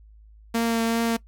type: tone with vibrato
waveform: sawtooth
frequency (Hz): 229.4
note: A#3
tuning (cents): -28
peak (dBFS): -17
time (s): 0.54-1.17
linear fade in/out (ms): 10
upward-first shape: triangle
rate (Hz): 2.6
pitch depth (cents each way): 15
effects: noise-tail reverb RT60 0.1 s tail -20 dB re dry + added 53 Hz sine -47 dBFS peak until 1.27 s